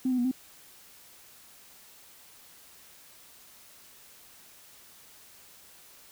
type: tone with pitch steps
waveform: sine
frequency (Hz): 258.3 / 252.5 / 242 / 258.5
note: C4 / B3 / B3 / C4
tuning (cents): -22 / +39 / -35 / -21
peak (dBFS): -23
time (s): 0.05-0.314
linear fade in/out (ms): 5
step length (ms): 66
effects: tanh soft clip ceiling -19 dBFS + white hiss -54 dBFS RMS until 6.11 s